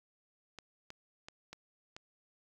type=clicks; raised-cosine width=0.2 ms; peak=-29 dBFS; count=5; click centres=0.587 / 0.904 / 1.285 / 1.53 / 1.965 s; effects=10-bit